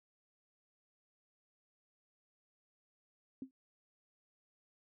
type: tone with exponential decay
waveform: sine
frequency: 263.4 Hz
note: C4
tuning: 12 cents sharp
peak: -37 dBFS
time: 3.42-3.51 s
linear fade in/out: 2 ms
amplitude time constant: 19 ms
effects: none